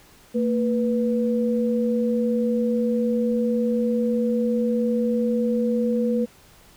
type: tone pair together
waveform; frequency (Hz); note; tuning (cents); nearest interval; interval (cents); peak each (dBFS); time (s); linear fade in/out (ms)
sine; 227.3 / 489.6; A#3 / B4; -43 / -15; octave + minor second; 1328; -21 / -23; 0.34-6.26; 20
effects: pink hiss -52 dBFS RMS until 6.76 s